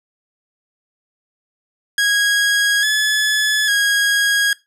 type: tone with pitch steps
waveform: sawtooth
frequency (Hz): 1647 / 1715 / 1643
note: G#6 / A6 / G#6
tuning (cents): -15 / -45 / -19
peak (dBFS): -10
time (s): 1.98-4.53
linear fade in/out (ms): 2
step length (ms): 850
effects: noise-tail reverb RT60 0.2 s tail -19 dB re dry + low-pass 11000 Hz 12 dB/octave